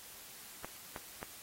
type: clicks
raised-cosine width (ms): 0.5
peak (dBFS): -26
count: 3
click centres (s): 0.646 / 0.962 / 1.229
effects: white hiss -52 dBFS RMS until 1.42 s + AAC 48 kbps